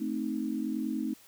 sine chord, A diminished, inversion none, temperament equal, 220 / 261.6 / 311.1 Hz, A3 / C4 / Eb4, 0 / 0 / 0 cents, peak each -34 dBFS, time 0-1.14 s, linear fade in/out 10 ms, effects white hiss -57 dBFS RMS until 1.27 s

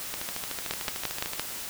two click trains, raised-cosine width 0.2 ms, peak -10 / -15 dBFS, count 5 / 17, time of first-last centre 0.71-1.396 / 0.14-1.334 s, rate 5.83 / 13.4 Hz, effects white hiss -37 dBFS RMS until 1.69 s

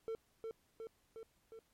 triangle tone with echo, 450 Hz, A4, 39 cents sharp, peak -36 dBFS, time 0.08-0.15 s, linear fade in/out 0 ms, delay 360 ms, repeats 4, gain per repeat -3 dB, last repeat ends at 1.59 s, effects pink hiss -75 dBFS RMS until 1.73 s + MP3 64 kbps

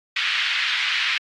pink band-pass noise, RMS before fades -23 dBFS, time 0.16-1.18 s, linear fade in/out 5 ms, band 1800 to 3600 Hz, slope 24 dB/octave, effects AAC 48 kbps

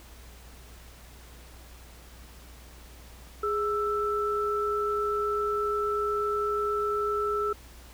sine tone pair together, 415.3 / 1323.5 Hz, G#4 / E6, 0 / +7 cents, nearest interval octave + minor sixth, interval 2007 cents, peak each -28 dBFS, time 3.43-7.53 s, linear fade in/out 5 ms, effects added 60 Hz sine -48 dBFS peak until 7.93 s + pink hiss -52 dBFS RMS until 7.93 s

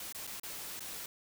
white noise with dropouts, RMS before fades -43 dBFS, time 0-1.06 s, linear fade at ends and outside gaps 2 ms, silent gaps 0.125-0.147 / 0.269-0.274 / 0.398-0.433 / 0.795-0.805 s, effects none

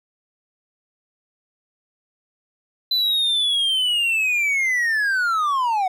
triangle linear sweep, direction down, 4036 to 725 Hz, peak -16 dBFS, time 2.91-5.88 s, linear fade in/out 5 ms, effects none

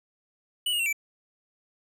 square tone with pitch steps, 2956 / 2863 / 2721 / 2320 Hz, F#7 / F7 / F7 / D7, -2 / +42 / -46 / -22 cents, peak -25 dBFS, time 0.66-0.928 s, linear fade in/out 5 ms, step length 67 ms, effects 10-bit

